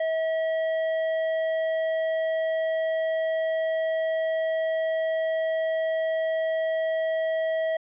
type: tone with hard clipping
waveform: triangle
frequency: 644 Hz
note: E5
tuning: 41 cents flat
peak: -25 dBFS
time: 0-7.77 s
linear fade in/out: 5 ms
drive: 11 dB
effects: resampled to 8000 Hz